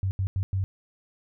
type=tone bursts at uneven times; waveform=sine; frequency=95.8 Hz; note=G2; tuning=39 cents flat; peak=-23 dBFS; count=4; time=0.03-0.11 / 0.19-0.27 / 0.36-0.43 / 0.53-0.64 s; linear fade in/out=0 ms; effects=none